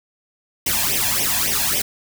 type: noise with flanger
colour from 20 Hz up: white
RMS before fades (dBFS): -20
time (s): 0.66-1.82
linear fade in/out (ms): 5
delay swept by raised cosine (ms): 0.34 to 1.21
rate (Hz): 3.6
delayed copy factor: +0.85
effects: none